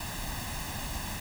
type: noise with comb filter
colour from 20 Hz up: pink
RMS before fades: -36 dBFS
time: 0-1.2 s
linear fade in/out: 5 ms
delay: 1.1 ms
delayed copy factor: +0.65
effects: none